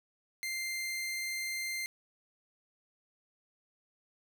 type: tone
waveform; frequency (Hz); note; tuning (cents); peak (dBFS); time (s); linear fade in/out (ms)
sawtooth; 2093; C7; 0; -31; 0.43-1.86; 0
effects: none